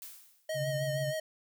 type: noise with exponential decay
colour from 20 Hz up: blue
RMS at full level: -43 dBFS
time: 0.02-0.62 s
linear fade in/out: 1 ms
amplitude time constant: 130 ms
type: tone with vibrato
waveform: square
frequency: 622.3 Hz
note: D#5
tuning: in tune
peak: -33 dBFS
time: 0.49-1.2 s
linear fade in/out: 5 ms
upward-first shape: sine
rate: 6.4 Hz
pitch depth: 33 cents each way
type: tone with tremolo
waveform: sine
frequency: 138.59 Hz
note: C#3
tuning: in tune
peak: -31 dBFS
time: 0.54-1.14 s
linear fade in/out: 50 ms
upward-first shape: sine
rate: 15 Hz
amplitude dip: 50%
effects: none